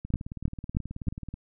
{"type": "two click trains", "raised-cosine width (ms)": 5, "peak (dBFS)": [-12, -24], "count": [4, 25], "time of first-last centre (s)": [[0.14, 1.083], [0.05, 1.34]], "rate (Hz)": [3.18, 18.6], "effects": []}